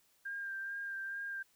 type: tone with vibrato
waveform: sine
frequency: 1595 Hz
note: G6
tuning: 30 cents sharp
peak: -38 dBFS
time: 0.25-1.43 s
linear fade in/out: 10 ms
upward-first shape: sine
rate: 2.3 Hz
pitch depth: 22 cents each way
effects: white hiss -71 dBFS RMS until 1.55 s